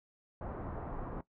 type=low-pass noise; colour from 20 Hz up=pink; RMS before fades=-41 dBFS; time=0.41-1.21 s; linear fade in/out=2 ms; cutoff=1200 Hz; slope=24 dB/octave; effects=noise-tail reverb RT60 0.1 s tail -17 dB re dry